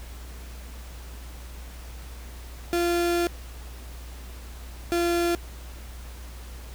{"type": "tone pair in turn", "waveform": "35% pulse", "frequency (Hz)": [345.6, 344.1], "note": ["F4", "F4"], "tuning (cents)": [-18, -26], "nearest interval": "unison", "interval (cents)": 8, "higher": "first", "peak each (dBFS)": -20, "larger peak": "neither", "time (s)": [[2.73, 3.27], [4.92, 5.35]], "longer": "first", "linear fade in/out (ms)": 0, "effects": ["added 60 Hz sine -38 dBFS peak until 6.74 s", "pink hiss -47 dBFS RMS until 6.74 s"]}